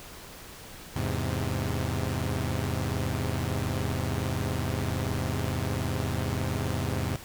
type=chord; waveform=sawtooth; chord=E augmented; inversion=none; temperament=equal; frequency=82.41 / 103.83 / 130.81 Hz; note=E2 / G#2 / B#2; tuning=0 / 0 / 0 cents; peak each=-28 dBFS; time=0.96-7.16 s; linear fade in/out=0 ms; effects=pink hiss -45 dBFS RMS until 7.24 s